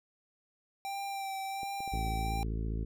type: tone with vibrato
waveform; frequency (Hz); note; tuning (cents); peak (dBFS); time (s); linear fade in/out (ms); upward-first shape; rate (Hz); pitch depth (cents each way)
square; 784; G5; 0; -36; 0.85-2.43; 0; sine; 1.4; 21
type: clicks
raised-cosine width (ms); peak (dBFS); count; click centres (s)
2; -33; 5; 1.632 / 1.805 / 1.877 / 1.946 / 2.074
type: harmonic tone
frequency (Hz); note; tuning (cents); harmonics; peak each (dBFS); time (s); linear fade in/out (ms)
55; A1; 0; 1 / 2 / 3 / 4 / 5 / 6 / 7 / 8; -33 / -39 / -43 / -45 / -47 / -49 / -50 / -51; 1.92-2.85; 10
effects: none